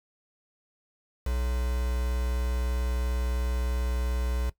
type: tone with quantisation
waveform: triangle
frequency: 61.5 Hz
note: B1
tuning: 7 cents flat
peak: -24 dBFS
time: 1.26-4.5 s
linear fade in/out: 5 ms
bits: 6
effects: noise-tail reverb RT60 0.1 s tail -18 dB re dry